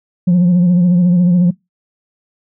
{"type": "tone with vibrato", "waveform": "sine", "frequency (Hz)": 177.2, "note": "F3", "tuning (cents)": 25, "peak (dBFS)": -5, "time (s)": [0.27, 1.51], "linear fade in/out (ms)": 10, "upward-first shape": "sine", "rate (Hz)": 14, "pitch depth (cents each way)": 46, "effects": ["noise-tail reverb RT60 0.2 s tail -24 dB re dry", "tanh soft clip ceiling -6 dBFS"]}